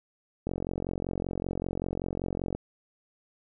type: click train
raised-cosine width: 2 ms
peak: -18 dBFS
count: 95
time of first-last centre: 0.47-2.55 s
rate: 45.2 Hz
effects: none